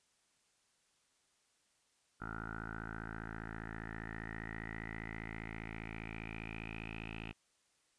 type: tone with low-pass filter sweep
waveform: 10% pulse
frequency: 55 Hz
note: A1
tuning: in tune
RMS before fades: -45 dBFS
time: 2.2-7.33 s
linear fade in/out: 20 ms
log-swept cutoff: 1400 to 2700 Hz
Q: 9.5
effects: white hiss -75 dBFS RMS until 7.98 s + resampled to 22050 Hz